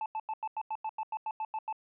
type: tone bursts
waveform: triangle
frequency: 874 Hz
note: A5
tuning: 12 cents flat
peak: -30 dBFS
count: 13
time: 0.01-1.727 s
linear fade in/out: 2 ms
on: 49 ms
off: 90 ms
effects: resampled to 8000 Hz